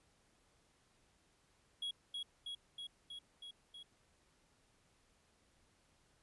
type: tone with echo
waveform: triangle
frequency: 3322 Hz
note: G#7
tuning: in tune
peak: -37 dBFS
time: 1.82-1.91 s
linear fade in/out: 5 ms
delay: 320 ms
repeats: 6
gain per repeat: -2 dB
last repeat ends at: 3.83 s
effects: pink hiss -73 dBFS RMS until 6.22 s + resampled to 24000 Hz